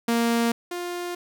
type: tone pair in turn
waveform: sawtooth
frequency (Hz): 233.1 / 352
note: A#3 / F4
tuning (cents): 0 / +14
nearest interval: perfect fifth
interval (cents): 714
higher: second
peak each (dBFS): -16 / -25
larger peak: first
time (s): 0.08-0.52 / 0.71-1.15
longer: neither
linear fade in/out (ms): 5
effects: none